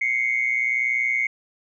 sine tone pair together, 2093 / 2214 Hz, C7 / C#7, 0 / -3 cents, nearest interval minor second, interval 97 cents, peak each -22 dBFS, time 0.01-1.27 s, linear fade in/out 5 ms, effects tanh soft clip ceiling -12 dBFS

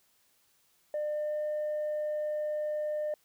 sine tone with pitch glide, 600 to 603.8 Hz, D5 to D5, +37 to +48 cents, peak -28 dBFS, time 0.94-3.14 s, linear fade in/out 2 ms, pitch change +11 cents, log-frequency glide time 1.07-1.43 s, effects tanh soft clip ceiling -28 dBFS + white hiss -69 dBFS RMS until 3.24 s

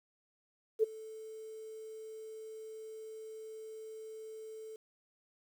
sine tone with ADSR envelope, 439.3 Hz, A4, 3 cents flat, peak -22 dBFS, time 0.79-4.76 s, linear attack 41 ms, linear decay 15 ms, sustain -22 dB, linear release 3 ms, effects 10-bit

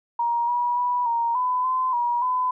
sine tone with pitch steps, 943 / 967 / 980 / 933 / 1003 / 1025 / 958 / 1008 Hz, A#5 / B5 / B5 / A#5 / B5 / C6 / A#5 / B5, +20 / -37 / -14 / +1 / +26 / -36 / +47 / +35 cents, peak -20 dBFS, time 0.19-2.51 s, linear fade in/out 5 ms, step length 290 ms, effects none

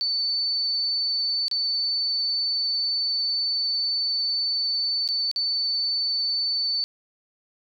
sine tone with dropouts, 4511 Hz, C#8, 29 cents sharp, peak -22 dBFS, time 0.01-6.84 s, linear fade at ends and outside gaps 0 ms, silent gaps 1.482-1.513 / 5.077-5.088 / 5.314-5.361 s, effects none

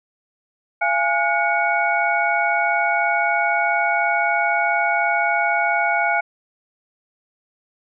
sine tone cluster, 685 / 828 / 1445 / 2229 Hz, F5 / G#5 / F#6 / C#7, -34 / -5 / -41 / +9 cents, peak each -22 dBFS, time 0.81-6.21 s, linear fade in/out 10 ms, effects none

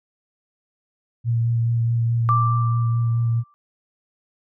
sine tone with vibrato, 116.54 Hz, A#2, in tune, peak -17 dBFS, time 1.24-3.44 s, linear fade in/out 50 ms, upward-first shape sine, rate 4.7 Hz, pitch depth 15 cents each way
sine tone with exponential decay, 1174.7 Hz, D6, in tune, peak -15 dBFS, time 2.29-3.54 s, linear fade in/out 0 ms, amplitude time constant 270 ms
effects none

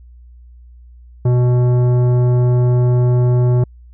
sine tone with tanh clipping, 123.47 Hz, B2, in tune, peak -12 dBFS, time 1.25-3.64 s, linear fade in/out 5 ms, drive 13 dB, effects added 60 Hz sine -38 dBFS peak until 3.93 s

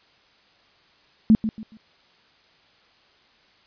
sine tone with echo, 219.4 Hz, A3, 5 cents flat, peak -10 dBFS, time 1.3-1.35 s, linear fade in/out 0 ms, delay 140 ms, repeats 3, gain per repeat -11 dB, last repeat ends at 1.77 s, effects white hiss -58 dBFS RMS until 3.66 s + resampled to 11025 Hz

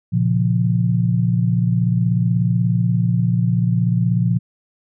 sine chord, Bb minor, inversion none, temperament equal with one note detuned, 118.1 / 138.59 / 174.61 Hz, Bb2 / Db3 / F3, +23 / 0 / 0 cents, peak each -17 / -23 / -18 dBFS, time 0.12-4.39 s, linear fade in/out 20 ms, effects none

